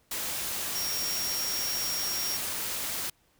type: tone in noise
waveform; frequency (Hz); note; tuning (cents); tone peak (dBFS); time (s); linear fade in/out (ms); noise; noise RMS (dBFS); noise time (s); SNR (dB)
sine; 5588; F8; 0; -31; 0.75-2.37; 5; white; -33; 0.11-3.1; -1
effects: pink hiss -67 dBFS RMS until 3.39 s